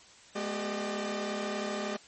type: tone cluster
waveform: sawtooth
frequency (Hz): 212.1 / 245.1 / 387.7 / 604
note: G#3 / B3 / G4 / D5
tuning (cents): +37 / -13 / -19 / +48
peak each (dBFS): -32 / -40 / -34 / -33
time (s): 0.35-1.97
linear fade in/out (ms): 10
effects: white hiss -55 dBFS RMS until 2.07 s + MP3 32 kbps